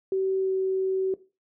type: tone with pitch glide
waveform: sine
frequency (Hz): 382.2 to 379.8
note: G4 to F#4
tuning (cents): -44 to +45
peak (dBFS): -22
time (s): 0.12-1.14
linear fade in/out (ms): 2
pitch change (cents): -11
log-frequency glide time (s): 0.39-0.51
effects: noise-tail reverb RT60 0.3 s tail -17 dB re dry